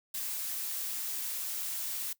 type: noise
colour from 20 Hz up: blue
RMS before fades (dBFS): -36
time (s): 0.14-2.13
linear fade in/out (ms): 5
effects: noise-tail reverb RT60 0.1 s tail -19 dB re dry